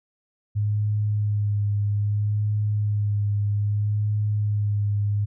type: tone with vibrato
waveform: sine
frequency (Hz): 103.9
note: G#2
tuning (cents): +1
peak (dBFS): -20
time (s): 0.55-5.26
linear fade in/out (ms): 20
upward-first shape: sine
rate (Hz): 0.62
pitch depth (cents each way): 21
effects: none